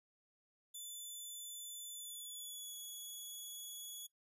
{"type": "tone with pitch glide", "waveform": "10% pulse", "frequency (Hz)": [3500, 3381], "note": ["A7", "G#7"], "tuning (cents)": [-10, 30], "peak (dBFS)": -39, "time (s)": [0.74, 4.07], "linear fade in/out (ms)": 10, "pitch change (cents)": -60, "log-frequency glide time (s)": [1.94, 2.77], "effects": ["noise-tail reverb RT60 0.1 s tail -18 dB re dry", "resampled to 32000 Hz"]}